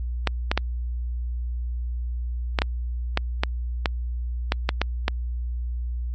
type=clicks; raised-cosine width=0.3 ms; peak=-4 dBFS; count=12; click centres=0.273 / 0.515 / 0.576 / 2.588 / 2.619 / 3.174 / 3.435 / 3.858 / 4.521 / 4.691 / 4.816 / 5.081 s; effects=added 60 Hz sine -25 dBFS peak until 6.14 s + MP3 32 kbps